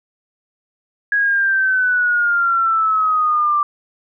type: exponential sweep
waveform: sine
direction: down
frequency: 1661.2 to 1174.7 Hz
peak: -13 dBFS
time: 1.12-3.63 s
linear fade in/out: 2 ms
effects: none